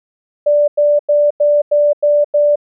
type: tone bursts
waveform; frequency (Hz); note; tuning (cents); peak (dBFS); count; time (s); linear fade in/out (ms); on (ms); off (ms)
sine; 587.3; D5; 0; -8; 7; 0.46-2.558; 10; 220; 93
effects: none